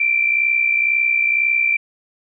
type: tone pair together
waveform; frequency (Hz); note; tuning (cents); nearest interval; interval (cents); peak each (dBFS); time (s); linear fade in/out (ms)
sine; 2345 / 2407; D7 / D7; -3 / +42; unison; 45; -15 / -21; 0-1.77; 5
effects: none